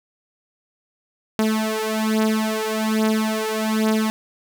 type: beating tone pair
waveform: sawtooth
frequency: 217.6 / 218.8 Hz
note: A3 / A3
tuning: -19 / -9 cents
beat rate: 1.2 Hz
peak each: -18 dBFS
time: 1.39-4.1 s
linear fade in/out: 0 ms
effects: none